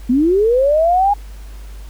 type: linear sweep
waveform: sine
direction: up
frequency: 234.2 to 830.6 Hz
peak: -10 dBFS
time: 0.09-1.14 s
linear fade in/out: 10 ms
effects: added 50 Hz sine -30 dBFS peak until 1.89 s + pink hiss -46 dBFS RMS until 1.89 s